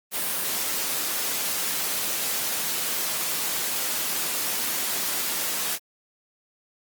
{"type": "high-pass noise", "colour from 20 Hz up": "white", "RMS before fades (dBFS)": -27, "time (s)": [0.11, 5.79], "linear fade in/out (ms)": 50, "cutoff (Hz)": 160, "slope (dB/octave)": 12, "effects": ["Opus 32 kbps"]}